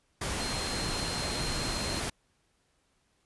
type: tone in noise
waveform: sine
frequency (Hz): 4189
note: C8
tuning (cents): +1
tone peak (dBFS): -37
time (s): 0.4-2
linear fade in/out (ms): 5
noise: pink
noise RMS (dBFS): -33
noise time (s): 0.21-2.1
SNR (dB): -7
effects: pink hiss -72 dBFS RMS until 3.25 s + resampled to 24000 Hz